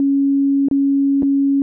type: tone with dropouts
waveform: sine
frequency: 277.2 Hz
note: C#4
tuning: in tune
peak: -12 dBFS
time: 0-1.62 s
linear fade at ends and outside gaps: 1 ms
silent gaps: 0.685-0.712 / 1.223-1.23 s
effects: none